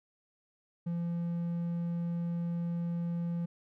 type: tone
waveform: triangle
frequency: 170.9 Hz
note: F3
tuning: 37 cents flat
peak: -29 dBFS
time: 0.86-3.46 s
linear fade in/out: 10 ms
effects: none